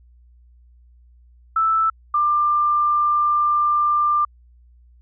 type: tone pair in turn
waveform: sine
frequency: 1318.5 / 1190.6 Hz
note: E6 / D6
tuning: 0 / +23 cents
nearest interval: major second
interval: 177 cents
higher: first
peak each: -15 dBFS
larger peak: neither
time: 1.56-1.9 / 2.14-4.25 s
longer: second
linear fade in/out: 5 ms
effects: added 60 Hz sine -48 dBFS peak until 5.01 s